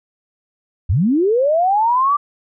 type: linear sweep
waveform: sine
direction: up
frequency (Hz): 68.4 to 1184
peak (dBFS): -12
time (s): 0.89-2.17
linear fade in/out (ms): 10
effects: none

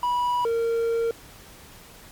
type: tone pair in turn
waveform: triangle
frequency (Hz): 977 / 461.1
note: B5 / A#4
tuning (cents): -19 / -19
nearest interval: octave + minor second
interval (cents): 1300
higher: first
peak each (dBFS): -19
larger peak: neither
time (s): 0.03-0.45 / 0.45-1.11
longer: second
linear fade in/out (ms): 2
effects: pink hiss -47 dBFS RMS until 2.11 s + MP3 96 kbps

